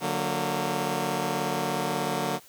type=chord; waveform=10% pulse; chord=D augmented; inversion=none; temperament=just; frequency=146.83 / 183.54 / 229.4 Hz; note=D3 / F#3 / A#3; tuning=0 / -14 / -28 cents; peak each=-23 dBFS; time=0-2.4 s; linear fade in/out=50 ms; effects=white hiss -53 dBFS RMS until 2.48 s